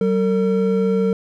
triangle tone pair together, 190.7 / 453.6 Hz, G3 / A#4, -47 / -47 cents, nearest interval octave + minor third, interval 1500 cents, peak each -16 dBFS, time 0.01-1.13 s, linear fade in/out 2 ms, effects none

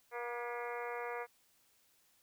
harmonic tone with a mistuned harmonic, 239.4 Hz, A#3, 46 cents sharp, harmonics 2 / 3 / 4 / 5 / 6 / 7 / 8 / 9 / 10, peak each -42 / -46 / -46 / -48 / -51 / -50 / -52 / -50 / -56 dBFS, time 0.11-1.27 s, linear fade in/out 50 ms, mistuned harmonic 8, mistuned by +51 cents, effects white hiss -71 dBFS RMS until 2.22 s

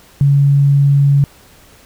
sine tone, 140.8 Hz, C#3, 27 cents sharp, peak -7 dBFS, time 0.21-1.24 s, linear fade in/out 0 ms, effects pink hiss -45 dBFS RMS until 1.85 s

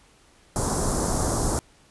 pink band-stop noise, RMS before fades -24 dBFS, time 0.56-1.59 s, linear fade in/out 0 ms, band 1200 to 5900 Hz, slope 24 dB/octave, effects pink hiss -57 dBFS RMS until 1.9 s + resampled to 24000 Hz

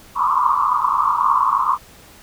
white band-pass noise, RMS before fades -17 dBFS, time 0.15-1.78 s, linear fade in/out 50 ms, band 960 to 1200 Hz, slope 96 dB/octave, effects pink hiss -45 dBFS RMS until 2.22 s

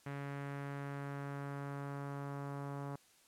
sawtooth tone with low-pass filter sweep, 140.8 Hz, C#3, 27 cents sharp, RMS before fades -43 dBFS, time 0.06-2.96 s, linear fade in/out 5 ms, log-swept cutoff 2000 to 1100 Hz, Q 1.7, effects white hiss -67 dBFS RMS until 3.27 s + low-pass 11000 Hz 12 dB/octave

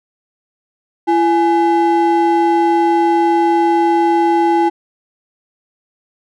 triangle ring-modulated tone, 587.3 Hz, D5, in tune, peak -5 dBFS, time 1.07-4.7 s, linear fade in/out 20 ms, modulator 249 Hz, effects none

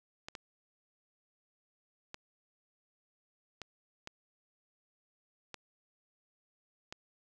clicks, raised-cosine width 0.2 ms, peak -25 dBFS, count 7, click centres 0.285 / 0.352 / 2.144 / 3.617 / 4.074 / 5.543 / 6.925 s, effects none

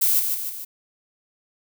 violet noise with echo, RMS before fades -19 dBFS, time 0.01-0.2 s, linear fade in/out 10 ms, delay 150 ms, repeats 3, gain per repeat -5 dB, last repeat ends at 0.65 s, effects none

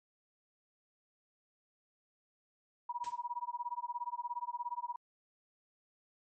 sine tone with tremolo, 963 Hz, B5, 44 cents flat, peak -33 dBFS, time 2.89-4.96 s, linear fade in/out 5 ms, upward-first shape sine, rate 17 Hz, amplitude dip 100%
white noise with exponential decay, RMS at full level -46 dBFS, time 3.04-3.24 s, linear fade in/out 0 ms, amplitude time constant 43 ms
effects MP3 32 kbps

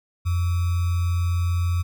sine tone with sample-and-hold, 87.31 Hz, F2, in tune, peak -19 dBFS, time 0.25-1.83 s, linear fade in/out 20 ms, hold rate 1225 Hz, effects none

